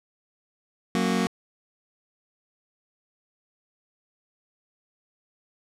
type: chord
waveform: sawtooth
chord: F# major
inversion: none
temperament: just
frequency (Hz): 185 / 231.2 / 277.5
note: F#3 / A#3 / C#4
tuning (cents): 0 / -14 / +2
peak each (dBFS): -21 / -21 / -27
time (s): 0.95-1.27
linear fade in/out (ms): 0
effects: low-pass 9000 Hz 12 dB/octave